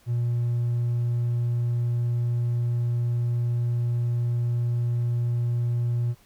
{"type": "tone", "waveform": "triangle", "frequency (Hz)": 119.6, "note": "A#2", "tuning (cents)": 45, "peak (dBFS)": -19, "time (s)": [0.06, 6.15], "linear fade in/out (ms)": 50, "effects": ["tanh soft clip ceiling -17 dBFS", "pink hiss -59 dBFS RMS until 6.25 s"]}